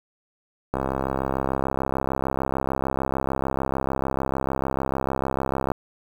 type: click train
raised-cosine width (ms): 1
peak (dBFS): -10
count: 333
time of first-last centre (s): 0.74-5.718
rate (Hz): 66.7
effects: 7-bit